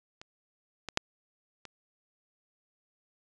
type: clicks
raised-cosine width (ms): 0.2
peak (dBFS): -28 / -19 / -7 / -27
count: 4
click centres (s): 0.215 / 0.887 / 0.974 / 1.653
effects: resampled to 22050 Hz